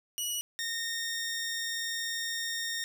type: tone pair in turn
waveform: 15% pulse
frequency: 2922 / 1840.7 Hz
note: F#7 / A#6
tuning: -22 / -22 cents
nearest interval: minor sixth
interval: 800 cents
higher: first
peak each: -24 / -26 dBFS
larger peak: first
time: 0.18-0.41 / 0.59-2.84 s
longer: second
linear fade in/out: 0 ms
effects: none